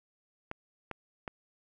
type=clicks; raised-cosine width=0.5 ms; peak=-22 dBFS; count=3; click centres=0.514 / 0.913 / 1.278 s; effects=none